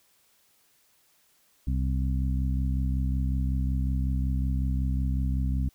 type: harmonic tone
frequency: 65.41 Hz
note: C2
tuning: in tune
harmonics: 1 / 2 / 3 / 4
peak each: -25 / -31 / -35 / -37 dBFS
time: 1.67-5.69 s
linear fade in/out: 5 ms
effects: white hiss -65 dBFS RMS until 5.74 s